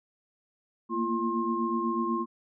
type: tone cluster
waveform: sine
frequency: 227.6 / 235.7 / 342.1 / 1065 Hz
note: A#3 / A#3 / F4 / C6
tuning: -41 / +19 / -36 / +30 cents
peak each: -33 / -33 / -31 / -30 dBFS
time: 0.89-2.26 s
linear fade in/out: 50 ms
effects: none